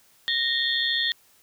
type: tone cluster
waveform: sine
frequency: 1857 / 3251 / 3495 / 3628 / 4278 Hz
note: A#6 / G#7 / A7 / A#7 / C8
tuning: -7 / -38 / -12 / -48 / +38 cents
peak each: -27 / -29 / -27 / -30 / -32 dBFS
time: 0.28-1.12 s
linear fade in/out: 0 ms
effects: white hiss -59 dBFS RMS until 1.42 s